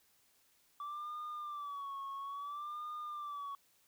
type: tone with vibrato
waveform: sine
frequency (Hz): 1155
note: D6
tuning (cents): -29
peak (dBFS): -38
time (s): 0.8-3.55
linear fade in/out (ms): 2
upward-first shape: sine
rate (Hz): 0.59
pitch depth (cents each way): 89
effects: tanh soft clip ceiling -39 dBFS + white hiss -71 dBFS RMS until 3.87 s